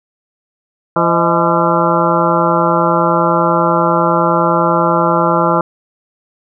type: harmonic tone with a mistuned harmonic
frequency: 170 Hz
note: F3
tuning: 46 cents flat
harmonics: 1 / 2 / 3 / 4 / 5 / 6 / 7 / 8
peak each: -18 / -18 / -18 / -18 / -18 / -18 / -18 / -18 dBFS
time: 0.96-5.61 s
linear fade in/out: 2 ms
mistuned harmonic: 4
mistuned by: -130 cents
effects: none